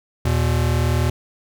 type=tone pair together; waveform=square; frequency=79.9 / 120.1 Hz; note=D#2 / B2; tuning=+47 / -48 cents; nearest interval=perfect fifth; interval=705 cents; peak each=-20 dBFS; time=0.25-1.1 s; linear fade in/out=5 ms; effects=none